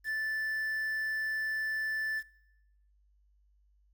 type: tone with quantisation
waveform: triangle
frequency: 1756 Hz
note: A6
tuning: 4 cents flat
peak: -29 dBFS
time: 0.04-2.23 s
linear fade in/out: 50 ms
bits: 9
effects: noise-tail reverb RT60 0.9 s tail -23 dB re dry + added 50 Hz sine -64 dBFS peak until 3.93 s